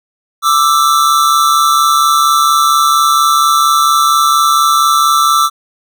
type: tone pair together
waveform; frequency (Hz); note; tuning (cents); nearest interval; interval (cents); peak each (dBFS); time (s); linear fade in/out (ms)
square; 1178.7 / 1323; D6 / E6; +6 / +6; major second; 200; -11; 0.42-5.5; 50
effects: none